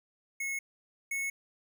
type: tone pair in turn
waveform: square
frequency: 2182 / 2198 Hz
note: C#7 / C#7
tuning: -28 / -15 cents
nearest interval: unison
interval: 13 cents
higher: second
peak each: -33 / -32 dBFS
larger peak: second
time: 0.4-0.59 / 1.11-1.3 s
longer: neither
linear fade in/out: 5 ms
effects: none